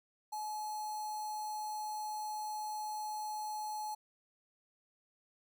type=tone with notch filter; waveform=square; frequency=852 Hz; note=G#5; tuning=44 cents sharp; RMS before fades=-40 dBFS; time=0.32-3.95 s; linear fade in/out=10 ms; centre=2600 Hz; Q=1.6; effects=none